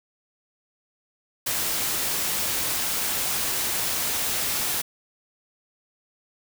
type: noise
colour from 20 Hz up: white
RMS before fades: -26 dBFS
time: 1.46-4.82 s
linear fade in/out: 10 ms
effects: none